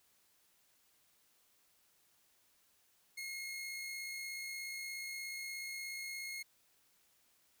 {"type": "tone with amplitude modulation", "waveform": "sawtooth", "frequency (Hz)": 2156, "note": "C#7", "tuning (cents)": -49, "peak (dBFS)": -37, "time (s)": [3.17, 6.43], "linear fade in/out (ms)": 10, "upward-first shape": "sine", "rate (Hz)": 56.8, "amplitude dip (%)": 25, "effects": ["white hiss -72 dBFS RMS until 7.6 s"]}